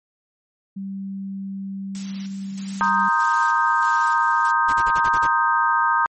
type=tone; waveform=sine; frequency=194.9 Hz; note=G3; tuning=10 cents flat; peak=-27 dBFS; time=0.76-3.09 s; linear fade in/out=10 ms
type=noise with tremolo; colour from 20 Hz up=blue; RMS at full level=-33 dBFS; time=1.95-4.51 s; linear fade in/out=0 ms; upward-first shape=square; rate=1.6 Hz; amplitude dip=65%
type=chord; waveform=sine; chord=C minor seventh; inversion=third; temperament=equal; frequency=932.3 / 1046.5 / 1244.5 / 1568 Hz; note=Bb5 / C6 / Eb6 / G6; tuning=0 / 0 / 0 / 0 cents; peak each=-20 / -25 / -20 / -22 dBFS; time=2.81-6.06 s; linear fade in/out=0 ms
type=noise bursts; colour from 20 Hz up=pink; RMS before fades=-32 dBFS; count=7; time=4.68-5.271 s; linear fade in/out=10 ms; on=51 ms; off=39 ms
effects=MP3 32 kbps